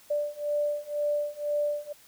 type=beating tone pair; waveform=sine; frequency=587.3 / 589.3 Hz; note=D5 / D5; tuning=0 / +6 cents; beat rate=2 Hz; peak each=-30 / -29 dBFS; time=0.1-1.93 s; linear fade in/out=10 ms; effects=white hiss -56 dBFS RMS until 2.07 s